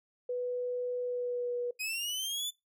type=tone with pitch glide; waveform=sine; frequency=493.9 to 486 Hz; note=B4 to B4; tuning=0 to -28 cents; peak=-31 dBFS; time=0.29-1.71 s; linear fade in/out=5 ms; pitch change=-28 cents; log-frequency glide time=1.01-1.55 s
type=linear sweep; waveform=sawtooth; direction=up; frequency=2489 to 3520 Hz; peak=-30 dBFS; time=1.79-2.51 s; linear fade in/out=20 ms
effects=noise-tail reverb RT60 0.2 s tail -22 dB re dry